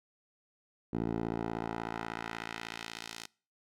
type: tone with band-pass filter sweep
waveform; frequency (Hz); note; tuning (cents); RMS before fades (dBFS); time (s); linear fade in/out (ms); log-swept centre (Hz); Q
10% pulse; 56.4; A1; +44; -38; 0.93-3.26; 5; 300 to 5400; 0.86
effects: noise-tail reverb RT60 0.4 s tail -24 dB re dry